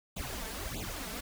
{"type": "noise with flanger", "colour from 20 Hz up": "pink", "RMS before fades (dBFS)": -39, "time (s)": [0.16, 1.21], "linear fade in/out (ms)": 10, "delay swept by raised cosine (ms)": [0.27, 4.57], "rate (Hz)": 1.6, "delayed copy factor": 1, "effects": []}